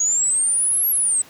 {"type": "exponential two-way sweep", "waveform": "sine", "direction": "up then down", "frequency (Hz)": [6630, 11670, 7910], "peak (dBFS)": -16, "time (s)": [0, 1.22], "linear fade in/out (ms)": 5, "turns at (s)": 0.89, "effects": ["pink hiss -46 dBFS RMS until 1.29 s", "high-pass 150 Hz 12 dB/octave"]}